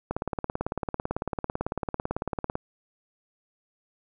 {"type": "click train", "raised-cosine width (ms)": 1, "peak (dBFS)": -14, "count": 45, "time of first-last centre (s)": [0.11, 2.554], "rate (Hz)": 18, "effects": []}